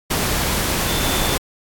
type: tone in noise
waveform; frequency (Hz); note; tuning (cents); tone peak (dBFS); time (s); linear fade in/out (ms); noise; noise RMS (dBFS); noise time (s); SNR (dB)
sine; 3520; A7; 0; -27; 0.87-1.35; 10; pink; -20; 0.1-1.38; -10
effects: AAC 64 kbps